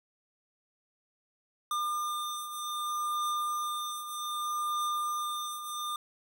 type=beating tone pair; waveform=square; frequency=1203 / 1203.64 Hz; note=D6 / D6; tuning=+41 / +42 cents; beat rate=0.64 Hz; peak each=-33 / -39 dBFS; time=1.71-5.96 s; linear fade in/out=2 ms; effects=none